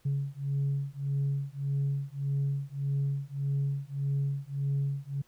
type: beating tone pair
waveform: sine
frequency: 138.59 / 140.29 Hz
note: C#3 / C#3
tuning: 0 / +21 cents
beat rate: 1.7 Hz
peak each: -30 dBFS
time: 0.05-5.22 s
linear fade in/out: 10 ms
effects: tanh soft clip ceiling -23 dBFS + pink hiss -66 dBFS RMS until 5.27 s